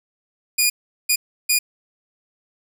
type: tone bursts at uneven times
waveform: 10% pulse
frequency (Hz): 2442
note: D#7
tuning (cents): -33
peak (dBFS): -6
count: 3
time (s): 0.58-0.7 / 1.09-1.16 / 1.49-1.59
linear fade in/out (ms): 10
effects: none